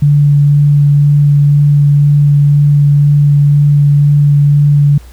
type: tone with vibrato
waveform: sine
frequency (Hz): 144.8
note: D3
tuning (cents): -24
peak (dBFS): -4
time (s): 0.02-4.98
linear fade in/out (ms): 5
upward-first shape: sine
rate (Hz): 2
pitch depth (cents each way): 9
effects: added 60 Hz sine -31 dBFS peak until 5.12 s + pink hiss -43 dBFS RMS until 5.12 s